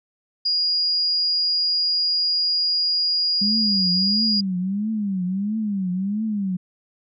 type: tone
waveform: sine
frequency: 4864 Hz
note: D#8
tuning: 40 cents flat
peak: -18 dBFS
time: 0.45-4.41 s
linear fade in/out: 10 ms
type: tone with vibrato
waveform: sine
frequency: 199.2 Hz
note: G3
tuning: 28 cents sharp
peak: -21 dBFS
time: 3.41-6.57 s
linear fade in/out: 10 ms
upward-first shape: triangle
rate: 1.5 Hz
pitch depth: 200 cents each way
effects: none